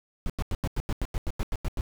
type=noise bursts; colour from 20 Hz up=brown; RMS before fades=-27 dBFS; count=13; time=0.26-1.809 s; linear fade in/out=0 ms; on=37 ms; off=89 ms; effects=none